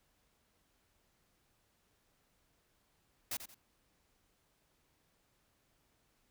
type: noise with echo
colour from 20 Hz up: white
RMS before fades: -38 dBFS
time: 3.31-3.37 s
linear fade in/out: 5 ms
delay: 88 ms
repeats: 2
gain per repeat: -10 dB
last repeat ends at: 3.546 s
effects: pink hiss -75 dBFS RMS until 6.3 s